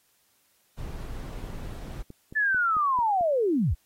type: noise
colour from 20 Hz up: brown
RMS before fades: -36 dBFS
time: 0.77-2.03 s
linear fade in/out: 20 ms
type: click train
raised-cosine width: 3 ms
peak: -29 dBFS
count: 9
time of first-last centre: 1.44-3.21 s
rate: 4.52 Hz
type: linear sweep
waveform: sine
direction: down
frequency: 1760 to 43.65 Hz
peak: -21 dBFS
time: 2.35-3.75 s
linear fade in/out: 20 ms
effects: white hiss -67 dBFS RMS until 3.85 s + AAC 48 kbps